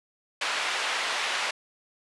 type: band-pass noise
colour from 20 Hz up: white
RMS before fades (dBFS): -29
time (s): 0.41-1.51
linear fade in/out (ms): 5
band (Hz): 690 to 3000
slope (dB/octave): 12
effects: resampled to 24000 Hz